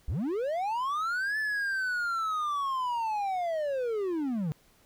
triangle linear two-way sweep, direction up then down, 46.25 to 1754 to 142.2 Hz, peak -26 dBFS, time 0.08-4.52 s, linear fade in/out 0 ms, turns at 1.38 s, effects pink hiss -63 dBFS RMS until 4.85 s

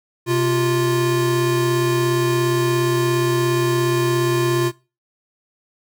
square tone pair together, 128.78 / 349.2 Hz, C3 / F4, -27 / 0 cents, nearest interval octave + perfect fourth, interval 1727 cents, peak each -22 / -18 dBFS, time 0.26-4.72 s, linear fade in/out 50 ms, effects noise-tail reverb RT60 0.3 s tail -20 dB re dry

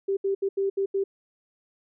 sine tone bursts at uneven times, 392 Hz, G4, in tune, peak -22 dBFS, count 6, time 0.08-0.17 / 0.24-0.35 / 0.42-0.49 / 0.57-0.7 / 0.77-0.86 / 0.94-1.04 s, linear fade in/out 10 ms, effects none

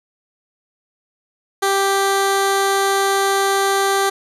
15% pulse tone with low-pass filter, 392.5 Hz, G4, 2 cents sharp, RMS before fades -17 dBFS, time 1.62-4.1 s, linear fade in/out 10 ms, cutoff 11000 Hz, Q 1.3, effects none

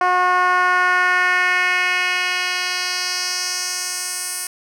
10% pulse tone with band-pass filter sweep, 362.6 Hz, F#4, 35 cents flat, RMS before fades -19 dBFS, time 0.01-4.47 s, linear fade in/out 2 ms, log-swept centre 900 to 9800 Hz, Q 1.8, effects none

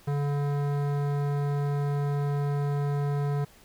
sine tone with hard clipping, 143.4 Hz, D3, 41 cents flat, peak -27 dBFS, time 0.07-3.45 s, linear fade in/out 10 ms, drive 16 dB, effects pink hiss -56 dBFS RMS until 3.64 s

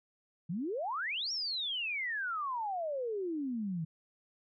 sine exponential two-way sweep, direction up then down, 154.3 to 5660 to 154.3 Hz, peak -33 dBFS, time 0.49-3.85 s, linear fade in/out 10 ms, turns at 1.32 s, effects none

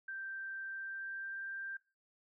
sine tone with pitch glide, 1568 to 1579.8 Hz, G6 to G6, 0 to +13 cents, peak -40 dBFS, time 0.08-1.77 s, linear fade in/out 5 ms, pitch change +13 cents, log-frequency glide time 0.67-1.41 s, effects noise-tail reverb RT60 0.3 s tail -18 dB re dry

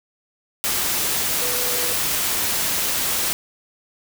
sine tone in noise, 491.8 Hz, B4, 7 cents flat, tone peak -31 dBFS, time 1.42-1.93 s, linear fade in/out 0 ms, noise white, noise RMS -22 dBFS, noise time 0.64-3.33 s, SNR -12 dB, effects none

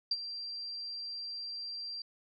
sine tone with ADSR envelope, 4721 Hz, D8, 8 cents sharp, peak -26 dBFS, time 0.11-2.02 s, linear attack 5 ms, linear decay 43 ms, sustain -12 dB, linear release 3 ms, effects none

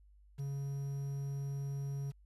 triangle tone with quantisation, 139.4 Hz, C#3, 10 cents sharp, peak -34 dBFS, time 0.38-2.12 s, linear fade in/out 20 ms, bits 10, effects added 50 Hz sine -59 dBFS peak until 2.25 s + resampled to 32000 Hz

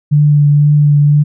sine tone with vibrato, 146.83 Hz, D3, in tune, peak -5 dBFS, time 0.11-1.24 s, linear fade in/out 20 ms, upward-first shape triangle, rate 2 Hz, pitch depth 19 cents each way, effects none

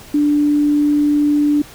sine tone, 293.7 Hz, D4, in tune, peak -11 dBFS, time 0.14-1.62 s, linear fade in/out 5 ms, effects pink hiss -39 dBFS RMS until 1.74 s

